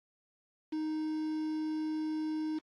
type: tone with quantisation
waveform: triangle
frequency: 311.1 Hz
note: D#4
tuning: in tune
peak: -30 dBFS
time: 0.72-2.59 s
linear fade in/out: 10 ms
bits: 8
effects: low-pass 4000 Hz 12 dB/octave + AAC 48 kbps